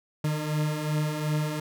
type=beating tone pair; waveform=40% pulse; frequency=150 / 152.7 Hz; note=D3 / D#3; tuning=+37 / -32 cents; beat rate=2.7 Hz; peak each=-31 / -26 dBFS; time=0.24-1.6 s; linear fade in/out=5 ms; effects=none